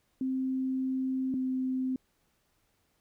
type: tone pair in turn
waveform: sine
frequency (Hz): 261.6 / 259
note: C4 / C4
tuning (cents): 0 / -17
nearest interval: unison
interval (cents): 17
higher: first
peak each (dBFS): -28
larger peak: neither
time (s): 0.21-1.34 / 1.34-1.96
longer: first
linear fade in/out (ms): 2
effects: pink hiss -73 dBFS RMS until 3 s